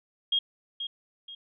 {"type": "tone with echo", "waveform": "sine", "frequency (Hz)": 3254, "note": "G#7", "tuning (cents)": -36, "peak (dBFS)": -22, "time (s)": [0.32, 0.39], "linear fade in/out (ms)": 5, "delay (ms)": 480, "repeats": 2, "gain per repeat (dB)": -9, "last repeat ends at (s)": 1.35, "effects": []}